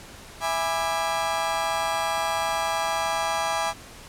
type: chord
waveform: 35% pulse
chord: E dominant seventh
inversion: none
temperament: just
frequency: 659.3 / 824.1 / 988.9 / 1186.7 Hz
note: E5 / G#5 / B5 / D6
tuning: 0 / -14 / +2 / +18 cents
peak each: -28 / -26 / -29 / -29 dBFS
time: 0.4-3.74 s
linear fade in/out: 50 ms
effects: pink hiss -44 dBFS RMS until 4.08 s + low-pass 11000 Hz 12 dB/octave